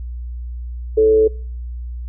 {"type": "tone with frequency modulation", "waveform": "sine", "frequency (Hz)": 436.2, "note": "A4", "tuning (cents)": -15, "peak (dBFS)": -9, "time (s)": [0.97, 1.28], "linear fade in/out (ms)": 10, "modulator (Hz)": 115, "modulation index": 0.24, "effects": ["noise-tail reverb RT60 0.5 s tail -25 dB re dry", "added 60 Hz sine -25 dBFS peak until 2.08 s"]}